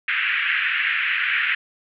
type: band-pass noise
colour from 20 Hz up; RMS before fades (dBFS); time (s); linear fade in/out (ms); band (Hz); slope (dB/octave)
pink; -22; 0.08-1.55; 5; 1500 to 2800; 48
effects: none